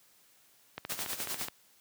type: click train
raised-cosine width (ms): 0.3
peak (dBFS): -21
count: 11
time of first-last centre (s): 0.78-1.484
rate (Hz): 14.2
type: noise with tremolo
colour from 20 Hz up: white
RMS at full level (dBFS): -35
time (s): 0.89-1.49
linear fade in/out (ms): 10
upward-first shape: sine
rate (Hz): 9.9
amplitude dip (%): 70
effects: white hiss -64 dBFS RMS until 1.8 s + high-pass 80 Hz 12 dB/octave